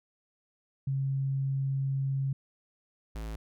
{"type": "tone pair in turn", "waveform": ["sine", "square"], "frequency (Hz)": [135.9, 54.51], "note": ["C#3", "A1"], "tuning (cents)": [-34, -15], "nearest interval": "octave + major third", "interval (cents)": 1581, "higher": "first", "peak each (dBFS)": [-27, -36], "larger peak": "first", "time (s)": [[0.87, 2.33], [3.15, 3.36]], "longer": "first", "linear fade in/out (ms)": 5, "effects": []}